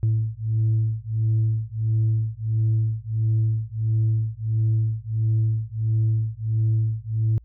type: beating tone pair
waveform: sine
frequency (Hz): 110 / 111.5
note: A2 / A2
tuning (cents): 0 / +23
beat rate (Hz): 1.5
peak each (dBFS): -21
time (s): 0.03-7.38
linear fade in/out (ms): 0
effects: tanh soft clip ceiling -15 dBFS + added 58 Hz sine -46 dBFS peak until 7.44 s